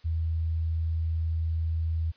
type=tone; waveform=sine; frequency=81.3 Hz; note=E2; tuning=23 cents flat; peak=-25 dBFS; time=0.04-2.12 s; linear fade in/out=20 ms; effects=white hiss -61 dBFS RMS until 2.16 s + resampled to 11025 Hz